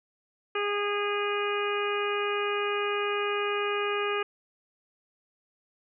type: harmonic tone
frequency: 410.1 Hz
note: G#4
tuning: 22 cents flat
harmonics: 1 / 2 / 3 / 4 / 5 / 6 / 7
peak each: -29 / -39 / -32 / -37 / -40 / -35 / -38 dBFS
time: 0.55-4.23 s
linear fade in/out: 5 ms
effects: none